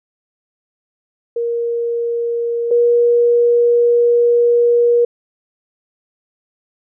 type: tone pair in turn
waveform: sine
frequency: 469.6 / 476.2 Hz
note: A#4 / A#4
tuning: +13 / +37 cents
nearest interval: unison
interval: 24 cents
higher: second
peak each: -16 / -9 dBFS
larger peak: second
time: 1.36-2.71 / 2.71-5.05 s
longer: second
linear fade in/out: 5 ms
effects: none